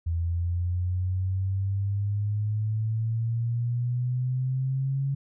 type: exponential sweep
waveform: sine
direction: up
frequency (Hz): 83.1 to 138.6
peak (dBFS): -24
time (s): 0.06-5.15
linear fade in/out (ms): 10
effects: none